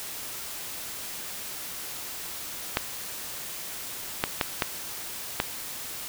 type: clicks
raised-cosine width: 0.3 ms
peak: -6 dBFS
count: 5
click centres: 2.771 / 4.239 / 4.412 / 4.622 / 5.401 s
effects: white hiss -37 dBFS RMS until 6.08 s